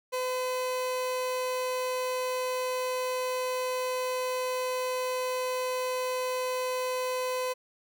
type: tone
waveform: 30% pulse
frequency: 508 Hz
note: B4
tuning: 49 cents sharp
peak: -26 dBFS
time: 0.12-7.54 s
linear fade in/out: 20 ms
effects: none